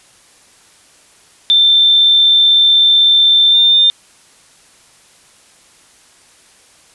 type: tone with pitch glide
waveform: sine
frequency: 3562 to 3601 Hz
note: A7 to A7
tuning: +21 to +39 cents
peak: -6 dBFS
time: 1.5-3.9 s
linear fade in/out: 0 ms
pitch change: +18 cents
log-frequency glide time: 3.5-3.57 s
effects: white hiss -47 dBFS RMS until 6.94 s + resampled to 24000 Hz